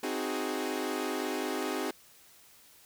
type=chord; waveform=sawtooth; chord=Ab dominant seventh; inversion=first; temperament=equal; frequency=261.6 / 311.1 / 370 / 415.3 Hz; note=C4 / Eb4 / Gb4 / Ab4; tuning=0 / 0 / 0 / 0 cents; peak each=-33 dBFS; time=0.03-1.91 s; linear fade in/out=5 ms; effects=white hiss -58 dBFS RMS until 2.85 s